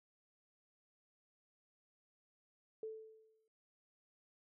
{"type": "tone with exponential decay", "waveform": "sine", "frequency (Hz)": 439.6, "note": "A4", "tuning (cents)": -2, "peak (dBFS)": -39, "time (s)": [2.83, 3.48], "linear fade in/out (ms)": 2, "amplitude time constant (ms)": 140, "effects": ["noise-tail reverb RT60 0.2 s tail -20 dB re dry"]}